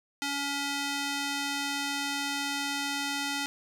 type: tone with band-pass filter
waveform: square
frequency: 282.1 Hz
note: C#4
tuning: 30 cents sharp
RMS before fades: -32 dBFS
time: 0.22-3.46 s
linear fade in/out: 0 ms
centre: 4000 Hz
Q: 0.57
effects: none